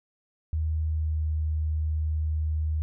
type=tone with pitch glide; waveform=sine; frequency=78.6 to 77.65 Hz; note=D#2 to D#2; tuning=+18 to -3 cents; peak=-24 dBFS; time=0.53-2.82 s; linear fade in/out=0 ms; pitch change=-21 cents; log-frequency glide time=0.79-1.25 s; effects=none